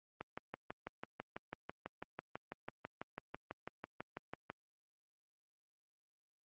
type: click train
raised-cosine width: 0.5 ms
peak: -27 dBFS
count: 27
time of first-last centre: 0.21-4.5 s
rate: 6.06 Hz
effects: high-pass 100 Hz 12 dB/octave + Opus 32 kbps